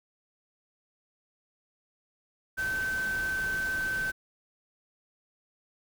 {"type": "tone in noise", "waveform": "sine", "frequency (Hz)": 1538, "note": "G6", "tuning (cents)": -33, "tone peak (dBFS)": -28, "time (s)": [2.57, 4.12], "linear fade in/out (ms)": 20, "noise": "pink", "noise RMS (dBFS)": -41, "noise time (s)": [2.57, 4.12], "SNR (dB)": 10, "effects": []}